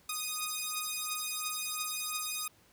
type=beating tone pair; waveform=5% pulse; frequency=1240 / 1242.9 Hz; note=D#6 / D#6; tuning=-6 / -2 cents; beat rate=2.9 Hz; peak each=-25 dBFS; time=0.09-2.48 s; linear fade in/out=5 ms; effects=pink hiss -64 dBFS RMS until 2.72 s + high-pass 60 Hz 12 dB/octave